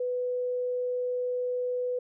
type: tone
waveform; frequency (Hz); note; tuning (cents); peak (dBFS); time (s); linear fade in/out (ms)
sine; 496.6; B4; +9; -27; 0-1.99; 5
effects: none